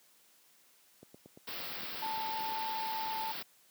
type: click train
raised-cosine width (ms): 2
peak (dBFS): -37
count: 14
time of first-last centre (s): 1.03-2.521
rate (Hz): 8.72
type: band-stop noise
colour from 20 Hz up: white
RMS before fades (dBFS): -41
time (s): 1.47-3.43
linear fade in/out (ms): 10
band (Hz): 5300 to 15000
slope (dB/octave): 96
type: tone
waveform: sine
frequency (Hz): 885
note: A5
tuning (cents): +10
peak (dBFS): -35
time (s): 2.02-3.32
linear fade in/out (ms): 5
effects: white hiss -65 dBFS RMS until 3.7 s + high-pass 150 Hz 12 dB/octave